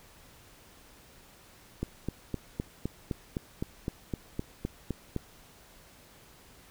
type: click train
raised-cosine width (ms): 3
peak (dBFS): -18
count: 14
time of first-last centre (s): 1.83-5.163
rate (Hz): 3.9
effects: pink hiss -56 dBFS RMS until 6.7 s